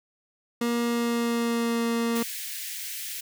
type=tone with pitch glide; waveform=30% pulse; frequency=236.5 to 232.2 Hz; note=A#3 to A#3; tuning=+25 to -7 cents; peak=-21 dBFS; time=0.61-2.23 s; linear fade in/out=5 ms; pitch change=-32 cents; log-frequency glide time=0.83-1.85 s
type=high-pass noise; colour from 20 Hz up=white; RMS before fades=-35 dBFS; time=2.15-3.21 s; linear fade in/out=10 ms; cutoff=1700 Hz; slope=48 dB/octave
effects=none